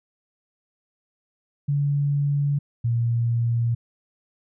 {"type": "tone pair in turn", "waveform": "sine", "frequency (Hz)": [143, 117.43], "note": ["D3", "A#2"], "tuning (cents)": [-46, 13], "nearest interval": "minor third", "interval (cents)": 341, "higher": "first", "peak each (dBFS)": -19, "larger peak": "neither", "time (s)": [[1.68, 2.59], [2.84, 3.75]], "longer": "neither", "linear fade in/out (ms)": 10, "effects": []}